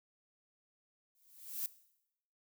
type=noise with exponential growth; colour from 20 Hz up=violet; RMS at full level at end=-35 dBFS; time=1.15-1.66 s; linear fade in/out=1 ms; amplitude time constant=110 ms; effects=noise-tail reverb RT60 0.8 s tail -18 dB re dry